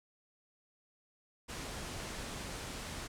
pink low-pass noise, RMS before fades -43 dBFS, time 1.48-3.08 s, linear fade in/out 20 ms, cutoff 10000 Hz, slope 24 dB/octave, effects none

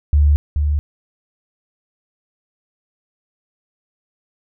sine tone pair in turn, 73.2 / 73.75 Hz, D2 / D2, -5 / +8 cents, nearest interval unison, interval 13 cents, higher second, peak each -9 / -14 dBFS, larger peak first, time 0.13-0.36 / 0.56-0.79 s, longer neither, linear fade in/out 0 ms, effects none

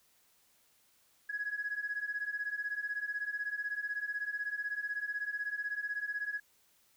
sine beating tone pair, 1663 / 1679 Hz, G#6 / G#6, +2 / +18 cents, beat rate 16 Hz, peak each -38 / -36 dBFS, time 1.29-6.4 s, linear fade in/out 10 ms, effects tanh soft clip ceiling -27 dBFS + white hiss -69 dBFS RMS until 6.96 s

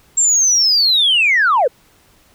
sine linear sweep, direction down, 7530 to 441.6 Hz, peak -9 dBFS, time 0.17-1.68 s, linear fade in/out 10 ms, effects tanh soft clip ceiling -6 dBFS + pink hiss -52 dBFS RMS until 2.34 s

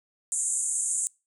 white band-pass noise, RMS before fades -28 dBFS, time 0.32-1.07 s, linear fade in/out 0 ms, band 6800 to 9600 Hz, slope 96 dB/octave, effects noise-tail reverb RT60 0.3 s tail -25 dB re dry

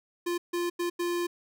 square tone bursts at uneven times, 348.1 Hz, F4, 6 cents flat, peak -28 dBFS, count 4, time 0.26-0.38 / 0.53-0.7 / 0.79-0.9 / 0.99-1.27 s, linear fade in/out 10 ms, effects none

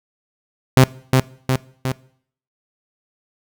sawtooth tone with echo, 130.4 Hz, C3, 5 cents flat, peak -3 dBFS, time 0.77-0.84 s, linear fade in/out 0 ms, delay 360 ms, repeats 3, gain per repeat -4 dB, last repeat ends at 1.92 s, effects noise-tail reverb RT60 0.6 s tail -21 dB re dry

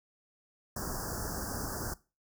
pink band-stop noise, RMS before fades -37 dBFS, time 0.76-1.94 s, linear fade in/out 5 ms, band 1700 to 4800 Hz, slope 96 dB/octave, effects noise-tail reverb RT60 0.3 s tail -20 dB re dry

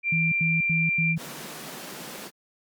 sine tone, 2369 Hz, D7, 14 cents sharp, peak -22 dBFS, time 0.03-1.16 s, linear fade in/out 50 ms
sine tone bursts, 163.5 Hz, E3, 14 cents flat, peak -24 dBFS, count 4, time 0.12-1.181 s, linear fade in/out 5 ms, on 200 ms, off 87 ms
pink high-pass noise, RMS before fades -39 dBFS, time 1.16-2.31 s, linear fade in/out 50 ms, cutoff 140 Hz, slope 96 dB/octave
effects Opus 48 kbps

